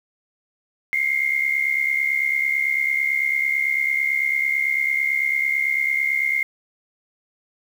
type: tone pair together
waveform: sine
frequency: 2100 / 2169 Hz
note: C7 / C#7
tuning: +6 / -38 cents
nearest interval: minor second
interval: 56 cents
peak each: -20 / -23 dBFS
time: 0.93-6.43 s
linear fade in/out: 0 ms
effects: 7-bit